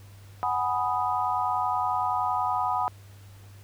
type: chord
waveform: sine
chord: G# minor seventh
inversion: third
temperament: equal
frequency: 740 / 830.6 / 987.8 / 1244.5 Hz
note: F#5 / G#5 / B5 / D#6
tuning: 0 / 0 / 0 / 0 cents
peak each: -29 / -31 / -28 / -30 dBFS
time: 0.43-2.88 s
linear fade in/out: 0 ms
effects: added 99 Hz sine -46 dBFS peak until 3.63 s + pink hiss -56 dBFS RMS until 3.63 s